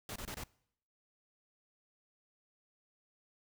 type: noise bursts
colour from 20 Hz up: pink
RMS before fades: -43 dBFS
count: 4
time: 0.09-0.437 s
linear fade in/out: 2 ms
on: 68 ms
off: 25 ms
effects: noise-tail reverb RT60 0.7 s tail -23 dB re dry